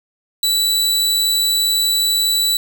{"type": "tone", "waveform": "sawtooth", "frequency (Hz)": 3951, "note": "B7", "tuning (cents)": 0, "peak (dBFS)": -11, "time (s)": [0.43, 2.57], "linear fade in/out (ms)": 2, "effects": []}